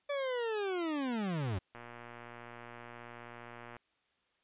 40% pulse linear sweep, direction down, 580 to 86.1 Hz, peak -32 dBFS, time 0.09-1.59 s, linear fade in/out 10 ms
click train, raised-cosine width 0.5 ms, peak -33 dBFS, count 241, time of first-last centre 1.75-3.767 s, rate 119 Hz
effects white hiss -75 dBFS RMS until 4.43 s + resampled to 8000 Hz

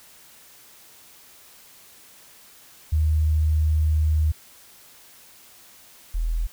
sine tone pair in turn, 77.5 / 40.83 Hz, D#2 / E1, -6 / -16 cents, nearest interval major seventh, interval 1110 cents, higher first, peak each -17 / -21 dBFS, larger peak first, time 2.92-4.32 / 6.14-6.47 s, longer first, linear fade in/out 10 ms, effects white hiss -50 dBFS RMS until 6.52 s

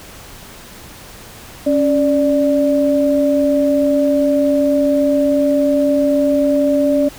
sine tone pair together, 277.2 / 587.3 Hz, C#4 / D5, 0 / 0 cents, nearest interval octave + minor second, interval 1300 cents, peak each -14 dBFS, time 1.66-7.09 s, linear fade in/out 10 ms, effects pink hiss -37 dBFS RMS until 7.18 s

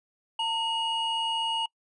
triangle tone pair together, 908 / 2886 Hz, A#5 / F#7, -46 / -44 cents, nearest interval octave + minor sixth, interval 2002 cents, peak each -27 dBFS, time 0.39-1.66 s, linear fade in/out 5 ms, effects noise-tail reverb RT60 0.1 s tail -26 dB re dry + resampled to 22050 Hz

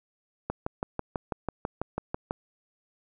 click train, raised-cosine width 1 ms, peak -15 dBFS, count 12, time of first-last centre 0.5-2.309 s, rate 6.08 Hz, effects none

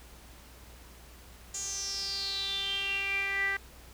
sawtooth tone with band-pass filter sweep, 393.8 Hz, G4, 8 cents sharp, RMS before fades -33 dBFS, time 1.54-3.57 s, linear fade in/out 5 ms, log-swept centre 7000 to 1800 Hz, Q 9.6, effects added 60 Hz sine -52 dBFS peak until 3.93 s + pink hiss -54 dBFS RMS until 3.93 s

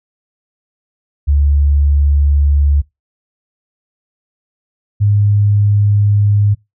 sine tone pair in turn, 71.7 / 102.84 Hz, D2 / G#2, -41 / -17 cents, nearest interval tritone, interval 624 cents, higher second, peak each -8 dBFS, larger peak neither, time 1.27-2.82 / 5-6.55 s, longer neither, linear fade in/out 20 ms, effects noise-tail reverb RT60 0.2 s tail -23 dB re dry

